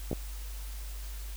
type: clicks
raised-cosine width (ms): 2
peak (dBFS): -18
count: 2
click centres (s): 0.114 / 0.13
effects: added 50 Hz sine -37 dBFS peak until 1.36 s + white hiss -49 dBFS RMS until 1.36 s